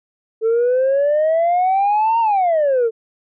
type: exponential two-way sweep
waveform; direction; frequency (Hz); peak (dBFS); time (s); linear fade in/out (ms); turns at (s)
sine; up then down; 440 to 932.3 to 440; -11; 0.41-2.91; 50; 2.2
effects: tanh soft clip ceiling -11 dBFS